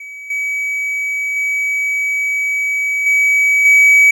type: tone with level steps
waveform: triangle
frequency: 2277 Hz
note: C#7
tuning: 46 cents sharp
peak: -27 / -15 / -13 / -8 / -4 dBFS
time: 0-4.11 s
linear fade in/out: 5 ms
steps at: 0.3 / 1.36 / 3.06 / 3.65 s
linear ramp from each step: 5 ms
effects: none